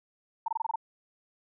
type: tone bursts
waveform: sine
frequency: 904 Hz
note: A5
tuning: 47 cents sharp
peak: -26 dBFS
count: 7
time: 0.46-0.758 s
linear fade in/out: 5 ms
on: 22 ms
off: 24 ms
effects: none